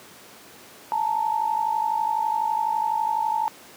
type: tone pair together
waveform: sine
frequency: 863 / 915 Hz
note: A5 / A#5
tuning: -34 / -32 cents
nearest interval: minor second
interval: 102 cents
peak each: -24 dBFS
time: 0.92-3.48 s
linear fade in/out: 0 ms
effects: pink hiss -46 dBFS RMS until 3.76 s + high-pass 200 Hz 12 dB/octave